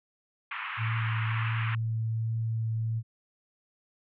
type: band-pass noise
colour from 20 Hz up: pink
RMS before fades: -36 dBFS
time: 0.51-1.75 s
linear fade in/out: 2 ms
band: 1000 to 2800 Hz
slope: 48 dB/octave
type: tone with vibrato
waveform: sine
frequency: 112.6 Hz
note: A2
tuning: 40 cents sharp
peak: -27 dBFS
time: 0.77-3.03 s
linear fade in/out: 50 ms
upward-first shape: triangle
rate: 1.4 Hz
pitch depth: 10 cents each way
effects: none